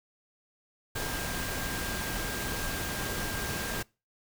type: tone in noise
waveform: sine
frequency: 1600 Hz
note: G6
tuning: 35 cents sharp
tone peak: -40 dBFS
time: 0.95-3.83 s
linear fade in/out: 10 ms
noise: pink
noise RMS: -34 dBFS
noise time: 0.95-3.83 s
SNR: -9 dB
effects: noise-tail reverb RT60 0.3 s tail -25 dB re dry